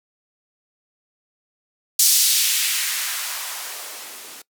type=noise with band-pass filter sweep; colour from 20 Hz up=violet; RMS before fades=-22 dBFS; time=1.99-4.42 s; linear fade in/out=5 ms; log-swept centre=5400 to 260 Hz; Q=1.1; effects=noise-tail reverb RT60 0.1 s tail -21 dB re dry